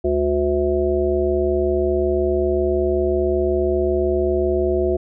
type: harmonic tone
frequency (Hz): 72.7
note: D2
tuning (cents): -17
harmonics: 1 / 3 / 5 / 7 / 9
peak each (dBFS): -24 / -30 / -18 / -27 / -24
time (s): 0.04-4.97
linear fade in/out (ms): 10
effects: none